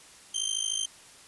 20% pulse tone with amplitude modulation, 3136 Hz, G7, in tune, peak -19 dBFS, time 0.34-0.86 s, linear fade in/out 10 ms, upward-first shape sine, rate 53.3 Hz, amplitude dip 85%, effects white hiss -52 dBFS RMS until 1.27 s + resampled to 24000 Hz

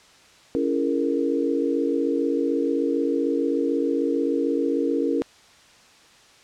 sine chord, A# half-diminished seventh, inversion first, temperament just, 279.7 / 335.6 / 419.5 / 466.2 Hz, C#4 / E4 / G#4 / A#4, +16 / +31 / +17 / 0 cents, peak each -24 / -26 / -30 / -25 dBFS, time 0.55-5.22 s, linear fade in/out 0 ms, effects white hiss -52 dBFS RMS until 6.43 s + low-pass 6000 Hz 12 dB/octave

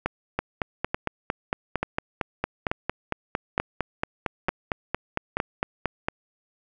two click trains, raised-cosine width 0.5 ms, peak -9 / -9 dBFS, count 26 / 7, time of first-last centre 0.39-6.085 / 0.06-5.37 s, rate 4.39 / 1.13 Hz, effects none

